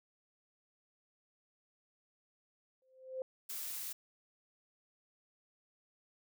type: tone with exponential growth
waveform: sine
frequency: 520 Hz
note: C5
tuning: 11 cents flat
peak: -34 dBFS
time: 2.82-3.22 s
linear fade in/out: 1 ms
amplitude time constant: 85 ms
type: noise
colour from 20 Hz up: blue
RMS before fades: -42 dBFS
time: 3.49-3.93 s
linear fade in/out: 10 ms
effects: none